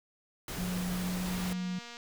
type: noise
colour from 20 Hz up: pink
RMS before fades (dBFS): -39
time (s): 0.48-1.53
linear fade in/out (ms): 2
type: tone with pitch glide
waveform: sine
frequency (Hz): 180.5 to 182.39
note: F#3 to F#3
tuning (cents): -43 to -25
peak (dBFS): -32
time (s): 0.58-1.79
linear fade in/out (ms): 5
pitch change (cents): +18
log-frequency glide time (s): 0.87-1.42
type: click train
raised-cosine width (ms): 0.2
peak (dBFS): -29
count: 169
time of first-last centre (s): 1.26-1.969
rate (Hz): 237
effects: none